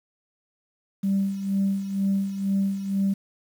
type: tone with tremolo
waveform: sine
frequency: 196 Hz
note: G3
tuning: in tune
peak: -18 dBFS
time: 1.03-3.14 s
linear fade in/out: 10 ms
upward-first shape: sine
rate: 2.1 Hz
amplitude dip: 70%
effects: tanh soft clip ceiling -16 dBFS + 8-bit